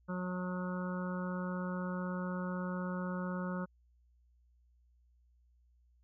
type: harmonic tone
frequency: 181.6 Hz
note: F#3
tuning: 32 cents flat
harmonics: 1 / 2 / 3 / 5 / 6 / 7 / 8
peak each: -36 / -48 / -44 / -49 / -50 / -47 / -48 dBFS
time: 0.08-3.66 s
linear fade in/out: 20 ms
effects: added 60 Hz sine -65 dBFS peak until 6.03 s